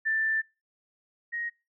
sine tone pair in turn, 1772 / 1877.4 Hz, A6 / A#6, +12 / +12 cents, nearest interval minor second, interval 100 cents, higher second, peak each -24 / -30 dBFS, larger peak first, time 0.05-0.42 / 1.32-1.5 s, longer first, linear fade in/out 20 ms, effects noise-tail reverb RT60 0.3 s tail -26 dB re dry

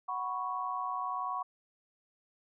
sine chord, F# suspended fourth, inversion none, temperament equal, 740 / 987.8 / 1108.7 Hz, F#5 / B5 / C#6, 0 / 0 / 0 cents, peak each -39 / -38 / -35 dBFS, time 0.08-1.43 s, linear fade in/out 10 ms, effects none

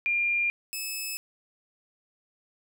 sine / 10% pulse tone pair in turn, 2400 / 2600 Hz, D7 / E7, +37 / -24 cents, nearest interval minor second, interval 139 cents, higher second, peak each -23 dBFS, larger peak neither, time 0.06-0.5 / 0.73-1.17 s, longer neither, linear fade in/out 0 ms, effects none

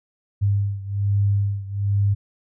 sine beating tone pair, 100.2 / 101.4 Hz, G2 / G#2, +38 / -41 cents, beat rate 1.2 Hz, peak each -20 / -23 dBFS, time 0.41-2.15 s, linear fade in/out 20 ms, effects none

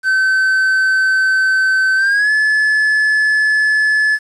triangle tone with pitch glide, 1535 to 1723 Hz, G6 to A6, -37 to -37 cents, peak -9 dBFS, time 0.03-4.19 s, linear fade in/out 50 ms, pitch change +200 cents, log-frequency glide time 1.96-2.31 s, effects resampled to 24000 Hz + 7-bit

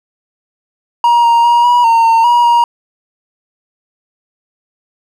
triangle tone with pitch steps, 948 / 935 / 949 / 968 / 917 / 911 / 958 / 947 Hz, A#5 / A#5 / A#5 / B5 / A#5 / A#5 / A#5 / A#5, +29 / +5 / +31 / -35 / -29 / -40 / +47 / +27 cents, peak -4 dBFS, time 1.04-2.64 s, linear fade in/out 2 ms, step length 200 ms, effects none

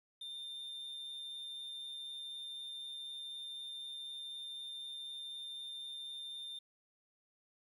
triangle tone with amplitude modulation, 3604 Hz, A7, 41 cents sharp, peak -40 dBFS, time 0.21-6.59 s, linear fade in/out 5 ms, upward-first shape sine, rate 139 Hz, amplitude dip 35%, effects resampled to 32000 Hz + 12-bit

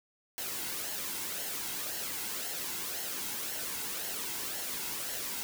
white noise with flanger, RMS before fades -37 dBFS, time 0.38-5.43 s, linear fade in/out 0 ms, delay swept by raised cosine 0.82 to 1.71 ms, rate 1.9 Hz, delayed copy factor -0.5, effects none

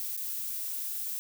violet noise with dropouts, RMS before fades -35 dBFS, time 0-1.19 s, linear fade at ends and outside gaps 0 ms, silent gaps 0.166-0.175 s, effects none

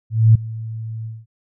sine tone with ADSR envelope, 111.7 Hz, A2, 27 cents sharp, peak -5 dBFS, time 0.1-1.26 s, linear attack 250 ms, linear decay 6 ms, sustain -20 dB, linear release 210 ms, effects none

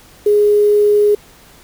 sine tone with quantisation, 415.3 Hz, G#4, in tune, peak -8 dBFS, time 0.26-1.15 s, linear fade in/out 5 ms, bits 6, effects pink hiss -44 dBFS RMS until 1.63 s

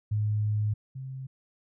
sine tone pair in turn, 105.8 / 132.2 Hz, G#2 / C3, +33 / +18 cents, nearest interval major third, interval 385 cents, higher second, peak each -24 / -35 dBFS, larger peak first, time 0.11-0.74 / 0.95-1.27 s, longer first, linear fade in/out 10 ms, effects none

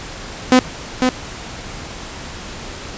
sawtooth tone with echo, 254.4 Hz, C4, 48 cents flat, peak -3 dBFS, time 0.52-0.59 s, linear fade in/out 0 ms, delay 500 ms, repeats 1, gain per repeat -5 dB, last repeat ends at 1.09 s, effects pink hiss -31 dBFS RMS until 2.97 s + resampled to 16000 Hz

